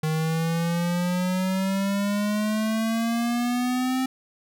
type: exponential sweep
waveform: square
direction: up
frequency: 155.56 to 261.6 Hz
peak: -23 dBFS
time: 0.03-4.06 s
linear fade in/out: 5 ms
effects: none